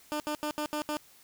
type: tone bursts at uneven times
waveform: 15% pulse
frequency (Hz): 300.3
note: D4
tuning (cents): +39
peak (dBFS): -24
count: 6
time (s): 0.12-0.2 / 0.27-0.35 / 0.43-0.51 / 0.58-0.66 / 0.73-0.82 / 0.89-0.97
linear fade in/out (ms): 0
effects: white hiss -58 dBFS RMS until 1.23 s